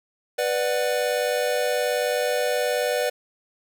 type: chord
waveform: square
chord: B minor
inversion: none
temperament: just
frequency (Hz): 493.9 / 592.7 / 740.8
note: B4 / D5 / F#5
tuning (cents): 0 / +16 / +2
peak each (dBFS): -25 / -26 / -31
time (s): 0.38-3.1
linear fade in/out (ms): 10
effects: none